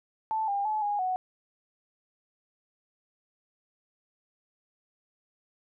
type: tone with pitch steps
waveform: sine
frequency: 878 / 802 / 859 / 823 / 741 Hz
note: A5 / G5 / A5 / G#5 / F#5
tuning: -4 / +39 / -42 / -16 / +2 cents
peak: -26 dBFS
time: 0.31-1.16 s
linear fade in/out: 0 ms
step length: 170 ms
effects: none